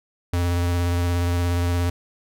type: tone with vibrato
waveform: square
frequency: 87.31 Hz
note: F2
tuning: in tune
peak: -20 dBFS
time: 0.33-1.9 s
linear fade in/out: 5 ms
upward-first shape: triangle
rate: 17 Hz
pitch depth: 23 cents each way
effects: none